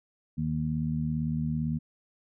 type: harmonic tone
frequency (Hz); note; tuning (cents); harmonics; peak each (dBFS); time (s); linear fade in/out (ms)
77.78; D#2; 0; 1 / 2 / 3; -37 / -29 / -31; 0.37-1.79; 20
effects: none

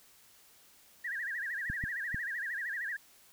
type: tone with vibrato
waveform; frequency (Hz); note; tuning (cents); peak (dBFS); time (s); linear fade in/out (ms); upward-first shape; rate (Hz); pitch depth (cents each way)
sine; 1760; A6; 0; -34; 1.04-2.97; 10; sine; 13; 180
type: clicks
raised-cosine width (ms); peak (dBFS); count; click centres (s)
5; -25; 3; 1.7 / 1.839 / 2.145
effects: white hiss -61 dBFS RMS until 3.32 s

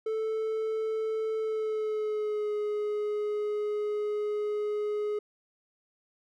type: tone with pitch glide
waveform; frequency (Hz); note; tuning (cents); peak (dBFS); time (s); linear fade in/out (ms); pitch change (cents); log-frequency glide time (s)
triangle; 439.7 to 419.1; A4 to G#4; -1 to +16; -26; 0.06-5.19; 5; -83; 1.38-2.53
effects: none

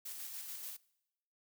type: noise with tremolo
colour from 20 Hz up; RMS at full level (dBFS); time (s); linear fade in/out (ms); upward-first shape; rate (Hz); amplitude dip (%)
blue; -44; 0.05-0.77; 10; square; 6.9; 30
effects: noise-tail reverb RT60 0.9 s tail -23 dB re dry

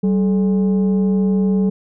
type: tone pair together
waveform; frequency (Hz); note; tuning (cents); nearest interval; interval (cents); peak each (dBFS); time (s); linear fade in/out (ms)
sine; 191.9 / 430.8; G3 / A4; -37 / -37; octave + major second; 1400; -12 / -20; 0.03-1.7; 10
effects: tanh soft clip ceiling -10 dBFS

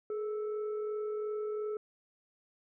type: tone with frequency modulation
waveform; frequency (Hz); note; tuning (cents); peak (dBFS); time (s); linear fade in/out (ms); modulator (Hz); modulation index
sine; 424.1; G#4; +36; -33; 0.1-1.77; 2; 891; 0.32
effects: none

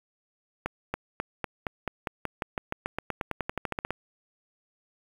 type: accelerating click train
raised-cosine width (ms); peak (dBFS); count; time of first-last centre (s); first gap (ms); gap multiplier
0.5; -14; 24; 0.66-3.906; 280; 0.93
effects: 7-bit

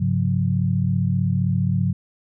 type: tone cluster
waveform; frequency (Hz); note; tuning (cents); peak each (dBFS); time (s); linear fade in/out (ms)
sine; 101 / 136.3 / 179.9; G#2 / C#3 / F#3; -48 / -29 / -48; -22; 0-1.93; 10
effects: none

